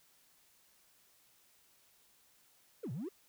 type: exponential two-way sweep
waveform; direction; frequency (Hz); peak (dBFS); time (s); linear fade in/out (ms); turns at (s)
triangle; down then up; 540 to 112.7 to 422.9; -35; 2.83-3.09; 10; 2.92
effects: tanh soft clip ceiling -34 dBFS + white hiss -68 dBFS RMS until 3.28 s